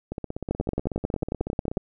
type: two click trains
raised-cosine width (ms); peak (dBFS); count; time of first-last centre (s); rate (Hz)
2; -11 / -17; 15 / 28; 0.51-1.771 / 0.12-1.776; 11.1 / 16.3
effects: none